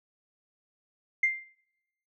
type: tone with exponential decay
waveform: sine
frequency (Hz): 2098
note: C7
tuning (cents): +4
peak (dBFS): -18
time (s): 1.23-1.49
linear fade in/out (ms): 5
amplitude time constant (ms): 55
effects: noise-tail reverb RT60 0.9 s tail -24 dB re dry + tanh soft clip ceiling -14 dBFS